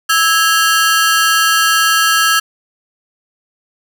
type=ring-modulated tone; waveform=sawtooth; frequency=1480 Hz; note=F#6; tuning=in tune; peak=-3 dBFS; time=0.09-2.4 s; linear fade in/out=10 ms; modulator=169 Hz; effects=7-bit